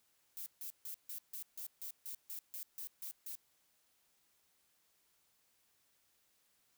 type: noise bursts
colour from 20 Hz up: violet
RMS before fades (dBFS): -45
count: 13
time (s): 0.37-3.353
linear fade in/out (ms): 0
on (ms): 91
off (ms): 150
effects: white hiss -75 dBFS RMS until 6.77 s